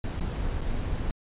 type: noise with dropouts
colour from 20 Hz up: brown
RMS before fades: -29 dBFS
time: 0.04-1.11 s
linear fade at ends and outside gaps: 2 ms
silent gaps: 0.199-0.208 / 0.609-0.614 s
effects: resampled to 8000 Hz